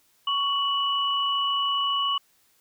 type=tone pair together; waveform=sine; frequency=1117.2 / 2950 Hz; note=C#6 / F#7; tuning=+13 / -6 cents; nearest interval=octave + perfect fourth; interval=1681 cents; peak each=-25 dBFS; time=0.27-2.18 s; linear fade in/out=5 ms; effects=white hiss -64 dBFS RMS until 2.6 s